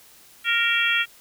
harmonic tone with a mistuned harmonic, 466.2 Hz, A#4, in tune, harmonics 3 / 4 / 5 / 6 / 7, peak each -25 / -25 / -25 / -25 / -25 dBFS, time 0.44-1.06 s, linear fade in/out 50 ms, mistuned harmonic 6, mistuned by -50 cents, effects white hiss -51 dBFS RMS until 1.2 s

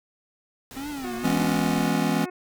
pink noise, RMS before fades -42 dBFS, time 0.71-1.89 s, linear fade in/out 0 ms
square tone with vibrato, 261.6 Hz, C4, in tune, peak -32 dBFS, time 0.76-1.59 s, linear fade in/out 10 ms, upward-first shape triangle, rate 1.9 Hz, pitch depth 240 cents each way
harmonic tone, 363.1 Hz, F#4, 33 cents flat, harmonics 1 / 2 / 3 / 4 / 5 / 6 / 7, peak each -34 / -40 / -44 / -46 / -48 / -50 / -51 dBFS, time 1.04-2.3 s, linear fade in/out 5 ms
square chord, C# minor seventh, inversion first, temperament just, 166.31 / 207.9 / 249.5 / 277.2 Hz, E3 / G#3 / B3 / C#4, +16 / +2 / +18 / 0 cents, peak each -28 dBFS, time 1.23-2.26 s, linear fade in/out 20 ms
effects none

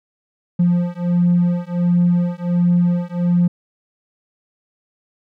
triangle beating tone pair, 174.61 / 176.01 Hz, F3 / F3, 0 / +14 cents, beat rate 1.4 Hz, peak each -14 dBFS, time 0.59-3.48 s, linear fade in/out 10 ms, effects tanh soft clip ceiling -7 dBFS

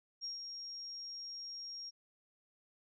sine tone with ADSR envelope, 5580 Hz, F8, 2 cents flat, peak -38 dBFS, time 0.21-1.91 s, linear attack 33 ms, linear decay 140 ms, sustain -5 dB, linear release 26 ms, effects none

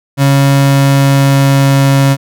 35% pulse tone with pitch glide, 138.59 to 137.39 Hz, C#3 to C#3, 0 to -15 cents, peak -4 dBFS, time 0.17-2.17 s, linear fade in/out 50 ms, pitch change -15 cents, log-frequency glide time 0.43-1.88 s, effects none

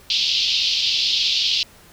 white band-pass noise, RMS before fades -20 dBFS, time 0.1-1.63 s, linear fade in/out 2 ms, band 2800 to 4900 Hz, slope 48 dB/octave, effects pink hiss -48 dBFS RMS until 1.92 s

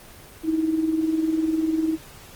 sine tone with tremolo, 318.7 Hz, D#4, 42 cents sharp, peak -17 dBFS, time 0.43-1.98 s, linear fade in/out 50 ms, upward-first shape sine, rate 20 Hz, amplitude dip 60%, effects pink hiss -45 dBFS RMS until 2.35 s + Opus 24 kbps

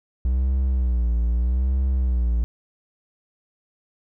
triangle tone with vibrato, 61.74 Hz, B1, in tune, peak -16 dBFS, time 0.25-2.44 s, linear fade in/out 0 ms, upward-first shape sine, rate 0.8 Hz, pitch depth 110 cents each way, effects none

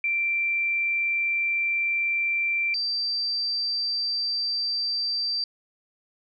sine tone pair in turn, 2353 / 4680 Hz, D7 / D8, +3 / -7 cents, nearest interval octave, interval 1190 cents, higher second, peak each -22 / -24 dBFS, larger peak first, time 0.04-2.74 / 2.74-5.44 s, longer neither, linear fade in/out 2 ms, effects none

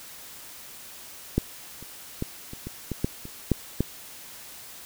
clicks, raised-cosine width 3 ms, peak -8 / -29 / -14 / -25 / -21 / -16 / -10 / -25 / -7 / -9 dBFS, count 10, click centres 1.38 / 1.826 / 2.224 / 2.534 / 2.67 / 2.917 / 3.045 / 3.254 / 3.517 / 3.806 s, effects white hiss -44 dBFS RMS until 4.85 s

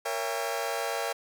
sawtooth chord, A# diminished seventh, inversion none, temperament just, 466.2 / 559.4 / 671.3 / 805.5 Hz, A#4 / C#5 / E5 / G5, 0 / +16 / +31 / +47 cents, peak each -31 dBFS, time 0.05-1.13 s, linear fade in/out 10 ms, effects none

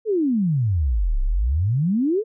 sine exponential two-way sweep, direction down then up, 462.2 to 30.87 to 462.2 Hz, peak -17 dBFS, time 0.05-2.24 s, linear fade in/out 50 ms, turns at 1.21 s, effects none

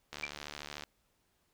click train, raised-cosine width 0.2 ms, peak -24 dBFS, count 53, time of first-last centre 0.13-0.837 s, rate 73.6 Hz
sine tone with exponential decay, 2349 Hz, D7, in tune, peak -30 dBFS, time 0.23-0.31 s, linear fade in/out 5 ms, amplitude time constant 16 ms
effects pink hiss -75 dBFS RMS until 1.53 s

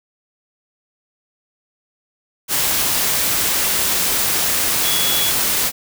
sine tone in noise, 3370 Hz, G#7, 25 cents sharp, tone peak -21 dBFS, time 4.82-5.33 s, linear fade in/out 50 ms, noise white, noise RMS -18 dBFS, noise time 2.48-5.72 s, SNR -6 dB, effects none

